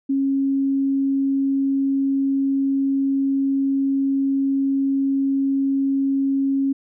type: tone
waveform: sine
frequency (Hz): 273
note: C#4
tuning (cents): -26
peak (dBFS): -17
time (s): 0.09-6.73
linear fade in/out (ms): 10
effects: none